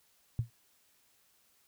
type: tone with exponential decay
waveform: sine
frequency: 116.8 Hz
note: A#2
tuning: 4 cents sharp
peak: -24 dBFS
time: 0.39-0.5 s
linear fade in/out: 0 ms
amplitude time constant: 23 ms
effects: white hiss -69 dBFS RMS until 1.67 s